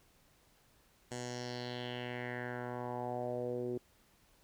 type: tone with low-pass filter sweep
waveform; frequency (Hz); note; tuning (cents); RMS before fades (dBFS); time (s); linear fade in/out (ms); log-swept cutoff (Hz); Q
10% pulse; 122.9; B2; -8; -40; 1.11-3.78; 5; 7800 to 360; 3.5
effects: pink hiss -68 dBFS RMS until 4.43 s